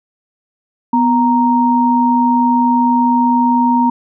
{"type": "tone pair together", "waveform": "sine", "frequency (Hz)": [246.9, 932.2], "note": ["B3", "A#5"], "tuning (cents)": [0, 0], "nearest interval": "octave + major seventh", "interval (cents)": 2300, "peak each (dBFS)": -12, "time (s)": [0.93, 3.9], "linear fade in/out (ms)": 5, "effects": []}